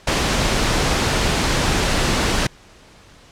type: noise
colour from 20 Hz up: pink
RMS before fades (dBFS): -18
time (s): 0.07-2.47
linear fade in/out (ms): 5
effects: pink hiss -47 dBFS RMS until 3.31 s + low-pass 7000 Hz 12 dB/octave